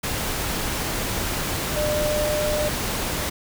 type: tone in noise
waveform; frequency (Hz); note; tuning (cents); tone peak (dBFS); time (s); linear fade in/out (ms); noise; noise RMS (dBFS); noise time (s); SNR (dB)
sine; 600; D5; +37; -22; 1.76-2.69; 10; pink; -26; 0.03-3.3; +1
effects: none